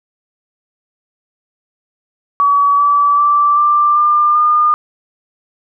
sine tone with pitch steps, 1138 / 1152.6 / 1167.3 / 1182.2 / 1197.3 / 1212.7 Hz, C#6 / D6 / D6 / D6 / D6 / D#6, +45 / -33 / -11 / +11 / +33 / -45 cents, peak -8 dBFS, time 2.4-4.74 s, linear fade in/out 0 ms, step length 390 ms, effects none

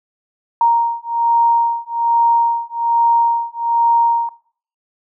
sine beating tone pair, 932.3 / 933.5 Hz, A#5 / A#5, 0 / +2 cents, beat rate 1.2 Hz, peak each -15 dBFS, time 0.61-4.29 s, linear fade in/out 2 ms, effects noise-tail reverb RT60 0.5 s tail -19 dB re dry

